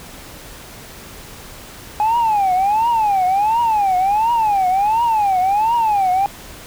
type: tone with vibrato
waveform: sine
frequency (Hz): 832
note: G#5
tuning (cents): +3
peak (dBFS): -11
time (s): 2-6.26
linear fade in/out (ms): 0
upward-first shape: triangle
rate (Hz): 1.4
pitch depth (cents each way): 250
effects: tanh soft clip ceiling -11 dBFS + pink hiss -37 dBFS RMS until 6.66 s